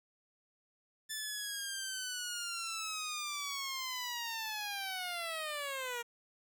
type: linear sweep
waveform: 10% pulse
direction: down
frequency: 1760 to 466.2 Hz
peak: -29 dBFS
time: 1.09-6.03 s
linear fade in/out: 20 ms
effects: 11-bit